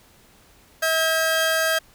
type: tone pair together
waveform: sawtooth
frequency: 644.1 / 1609 Hz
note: E5 / G6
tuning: -40 / +45 cents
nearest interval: octave + major third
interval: 1585 cents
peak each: -18 dBFS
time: 0.82-1.79 s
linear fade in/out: 10 ms
effects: pink hiss -54 dBFS RMS until 1.94 s